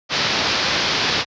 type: low-pass noise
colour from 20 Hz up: white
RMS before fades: -20 dBFS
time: 0.09-1.25 s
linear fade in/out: 50 ms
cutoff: 5300 Hz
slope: 48 dB/octave
effects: high-pass 80 Hz 12 dB/octave + resampled to 16000 Hz